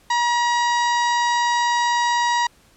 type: harmonic tone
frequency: 956 Hz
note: A#5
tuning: 43 cents sharp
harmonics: 1 / 2 / 3 / 4 / 5 / 6 / 7 / 8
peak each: -18 / -24 / -34 / -30 / -33 / -34 / -39 / -40 dBFS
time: 0.1-2.47 s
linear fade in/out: 5 ms
effects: pink hiss -55 dBFS RMS until 2.76 s + low-pass 12000 Hz 12 dB/octave